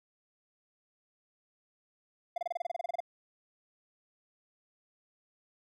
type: tone bursts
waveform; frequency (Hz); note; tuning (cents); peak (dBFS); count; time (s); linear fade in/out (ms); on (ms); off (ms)
triangle; 696; F5; -6; -28; 14; 2.36-3.004; 5; 20; 28
effects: none